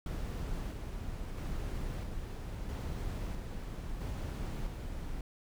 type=noise with tremolo; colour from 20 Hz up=brown; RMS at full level=-37 dBFS; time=0.06-5.21 s; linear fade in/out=2 ms; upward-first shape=square; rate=0.76 Hz; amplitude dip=30%; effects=none

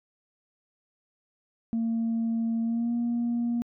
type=tone with pitch glide; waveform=sine; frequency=228.2 to 236.9 Hz; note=A#3 to A#3; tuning=-37 to +28 cents; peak=-23 dBFS; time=1.73-3.62 s; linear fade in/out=0 ms; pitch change=+65 cents; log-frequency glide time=2.63-2.93 s; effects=tanh soft clip ceiling -22 dBFS

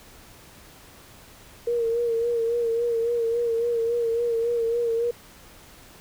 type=tone with vibrato; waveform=sine; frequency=466.2 Hz; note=A#4; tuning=in tune; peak=-21 dBFS; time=1.67-5.11 s; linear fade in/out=5 ms; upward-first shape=sine; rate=3.6 Hz; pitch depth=42 cents each way; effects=pink hiss -49 dBFS RMS until 6 s

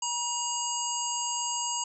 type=harmonic tone; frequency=953 Hz; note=A#5; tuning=38 cents sharp; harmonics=1 / 3 / 5 / 7 / 8; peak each=-33 / -37 / -40 / -34 / -34 dBFS; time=0.02-1.84 s; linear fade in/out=5 ms; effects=none

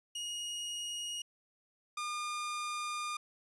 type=tone pair in turn; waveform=sawtooth; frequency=2878 / 1210 Hz; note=F#7 / D#6; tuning=-49 / -49 cents; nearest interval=octave + minor third; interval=1500 cents; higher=first; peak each=-34 / -32 dBFS; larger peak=second; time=0.15-1.22 / 1.97-3.17 s; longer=second; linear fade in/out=5 ms; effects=resampled to 24000 Hz

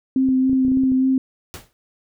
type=tone with vibrato; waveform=sine; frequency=261.6 Hz; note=C4; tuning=in tune; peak=-14 dBFS; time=0.16-1.18 s; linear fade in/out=2 ms; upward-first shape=sine; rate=3.5 Hz; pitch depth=15 cents each way
type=clicks; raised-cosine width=3 ms; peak=-20 dBFS; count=9; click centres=0.288 / 0.496 / 0.531 / 0.65 / 0.682 / 0.718 / 0.772 / 0.836 / 0.919 s
type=noise with exponential decay; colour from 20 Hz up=pink; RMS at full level=-31 dBFS; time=1.54-1.73 s; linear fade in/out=0 ms; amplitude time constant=41 ms
effects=none

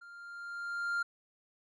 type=tone with level ramp; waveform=triangle; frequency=1396.9 Hz; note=F6; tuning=in tune; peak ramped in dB=-48 to -27 dBFS; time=0.01-1.03 s; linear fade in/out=10 ms; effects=resampled to 22050 Hz

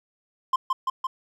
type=tone with echo; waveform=triangle; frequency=1046.5 Hz; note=C6; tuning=in tune; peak=-16 dBFS; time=0.53-0.56 s; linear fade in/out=5 ms; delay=170 ms; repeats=3; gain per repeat=-2 dB; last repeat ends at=1.07 s; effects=none

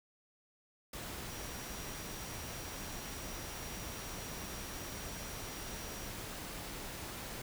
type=tone in noise; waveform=sine; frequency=5720 Hz; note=F8; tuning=41 cents sharp; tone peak=-53 dBFS; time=1.3-6.09 s; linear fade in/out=5 ms; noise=pink; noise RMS=-44 dBFS; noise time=0.93-7.42 s; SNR=-12 dB; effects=none

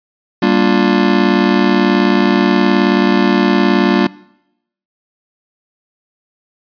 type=chord; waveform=square; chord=G minor seventh; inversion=none; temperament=just; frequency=196 / 235.2 / 294 / 352.8 Hz; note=G3 / Bb3 / D4 / F4; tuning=0 / +16 / +2 / +18 cents; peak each=-16 dBFS; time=0.42-4.07 s; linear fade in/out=5 ms; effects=noise-tail reverb RT60 0.8 s tail -21 dB re dry + resampled to 11025 Hz

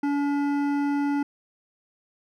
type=tone with hard clipping; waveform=triangle; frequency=285.5 Hz; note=D4; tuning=49 cents flat; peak=-24 dBFS; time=0.03-1.23 s; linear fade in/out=5 ms; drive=16 dB; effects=none

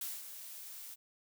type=noise with ADSR envelope; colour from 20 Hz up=blue; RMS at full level=-39 dBFS; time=0.01-0.96 s; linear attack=4 ms; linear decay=210 ms; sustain=-9 dB; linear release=31 ms; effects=none

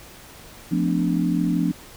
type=chord; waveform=sine; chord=B half-diminished seventh; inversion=second; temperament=equal with one note detuned; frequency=174.61 / 220 / 252.7 / 293.7 Hz; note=F3 / A3 / B3 / D4; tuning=0 / 0 / +40 / 0 cents; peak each=-22 / -28 / -25 / -24 dBFS; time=0.71-1.72 s; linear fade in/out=10 ms; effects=pink hiss -44 dBFS RMS until 1.96 s

